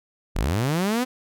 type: linear sweep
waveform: sawtooth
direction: up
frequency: 33.52 to 259.9 Hz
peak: -17 dBFS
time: 0.35-1.05 s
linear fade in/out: 20 ms
effects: none